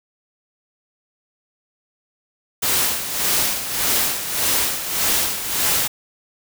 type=noise with tremolo; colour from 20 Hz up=white; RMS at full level=-18 dBFS; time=2.62-5.88 s; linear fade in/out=10 ms; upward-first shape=sine; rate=1.7 Hz; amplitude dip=65%; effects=none